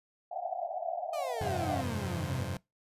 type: band-pass noise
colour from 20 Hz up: white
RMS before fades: -36 dBFS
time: 0.31-1.82 s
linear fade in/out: 10 ms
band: 650 to 740 Hz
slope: 96 dB/octave
type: exponential sweep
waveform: 35% pulse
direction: down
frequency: 622.3 to 116.54 Hz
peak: -35 dBFS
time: 1.13-2.45 s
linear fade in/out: 5 ms
type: chord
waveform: sawtooth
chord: F suspended second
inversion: none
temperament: just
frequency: 87.31 / 98.22 / 130.96 Hz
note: F2 / G2 / C3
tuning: 0 / +4 / +2 cents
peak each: -34 dBFS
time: 1.41-2.57 s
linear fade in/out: 0 ms
effects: noise-tail reverb RT60 0.2 s tail -23 dB re dry + resampled to 32000 Hz